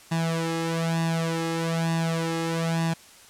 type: tone with flanger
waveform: sawtooth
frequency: 164.81 Hz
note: E3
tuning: in tune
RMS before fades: -26 dBFS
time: 0.11-2.94 s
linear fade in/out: 10 ms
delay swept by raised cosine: 1.1 to 2.4 ms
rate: 1.1 Hz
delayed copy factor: +0.8
effects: white hiss -50 dBFS RMS until 3.29 s + low-pass 10000 Hz 12 dB/octave